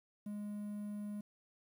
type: tone with quantisation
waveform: triangle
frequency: 207.2 Hz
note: G#3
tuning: 4 cents flat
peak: -38 dBFS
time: 0.26-1.21 s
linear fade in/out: 5 ms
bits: 11
effects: none